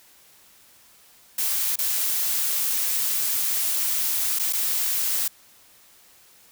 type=noise with dropouts; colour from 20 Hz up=blue; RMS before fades=-24 dBFS; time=1.38-5.28 s; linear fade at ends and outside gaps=5 ms; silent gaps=1.758-1.787 / 4.389-4.395 / 4.527-4.532 s; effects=white hiss -54 dBFS RMS until 6.51 s